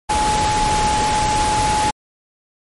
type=tone in noise; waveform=sine; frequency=850 Hz; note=G#5; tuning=40 cents sharp; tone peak=-16 dBFS; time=0.09-1.91 s; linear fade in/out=10 ms; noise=pink; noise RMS=-21 dBFS; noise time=0.09-1.91 s; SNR=+2 dB; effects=MP3 48 kbps